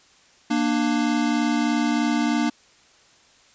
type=tone pair together; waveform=square; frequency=234.1 / 297.3 Hz; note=A#3 / D4; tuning=+8 / +21 cents; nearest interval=major third; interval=413 cents; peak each=-23 / -23 dBFS; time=0.5-2.5 s; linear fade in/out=10 ms; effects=white hiss -55 dBFS RMS until 3.54 s + resampled to 16000 Hz